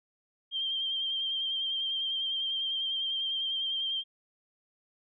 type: tone with vibrato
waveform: sine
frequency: 3169 Hz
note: G7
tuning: 18 cents sharp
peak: -29 dBFS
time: 0.51-4.04 s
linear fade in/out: 50 ms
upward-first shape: sine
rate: 10 Hz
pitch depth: 31 cents each way
effects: none